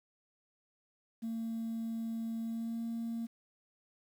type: tone with pitch glide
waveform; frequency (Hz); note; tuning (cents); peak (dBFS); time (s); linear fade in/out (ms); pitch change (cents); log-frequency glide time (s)
sine; 226.8 to 230.1; A#3 to A#3; -47 to -22; -33; 1.22-3.27; 20; +25; 2.43-2.82
effects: tanh soft clip ceiling -33 dBFS + 10-bit